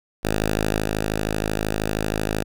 5% pulse tone with level steps, 52.9 Hz, G#1, 33 cents sharp, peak -9 / -11 dBFS, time 0.23-2.44 s, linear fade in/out 20 ms, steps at 0.79 s, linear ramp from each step 10 ms, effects none

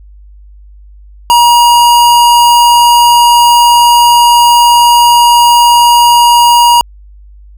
square tone, 953 Hz, A#5, 38 cents sharp, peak -3 dBFS, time 1.3-6.81 s, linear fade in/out 0 ms, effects added 50 Hz sine -32 dBFS peak until 7.57 s

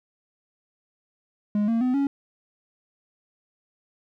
triangle tone with pitch steps, 207.7 / 229.1 / 252.8 / 278.9 Hz, G#3 / A#3 / B3 / C#4, 0 / -30 / +41 / +11 cents, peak -18 dBFS, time 1.55-2.07 s, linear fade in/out 2 ms, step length 130 ms, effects none

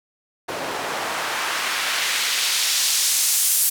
white noise with band-pass filter sweep, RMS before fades -22 dBFS, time 0.48-3.7 s, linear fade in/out 10 ms, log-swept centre 500 to 11000 Hz, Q 0.85, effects none

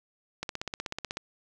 click train, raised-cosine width 0.2 ms, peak -16 dBFS, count 13, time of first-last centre 0.43-1.171 s, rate 16.2 Hz, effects none

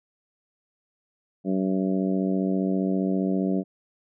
harmonic tone, 95 Hz, F#2, 46 cents sharp, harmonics 2 / 3 / 4 / 5 / 6 / 7, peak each -24 / -27 / -31 / -36 / -36 / -36 dBFS, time 1.44-3.64 s, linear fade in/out 50 ms, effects none

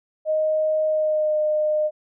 sine tone with pitch glide, 622.3 to 610.2 Hz, D#5 to D#5, 0 to -34 cents, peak -18 dBFS, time 0.25-1.91 s, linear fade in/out 50 ms, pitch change -34 cents, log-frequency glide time 0.86-1.39 s, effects none

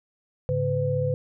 sine tone cluster, 105.7 / 141.4 / 505 Hz, G#2 / C#3 / B4, +31 / +35 / +39 cents, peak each -29 / -26 / -25 dBFS, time 0.49-1.14 s, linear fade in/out 0 ms, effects none

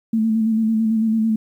sine tone with vibrato, 221.7 Hz, A3, 13 cents sharp, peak -15 dBFS, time 0.13-1.36 s, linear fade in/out 5 ms, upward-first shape square, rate 9 Hz, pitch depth 28 cents each way, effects 9-bit

